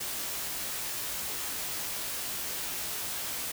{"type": "noise with comb filter", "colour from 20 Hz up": "white", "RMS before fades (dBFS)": -35, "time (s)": [0, 3.52], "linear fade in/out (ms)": 10, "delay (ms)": 18, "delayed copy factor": 0.65, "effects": []}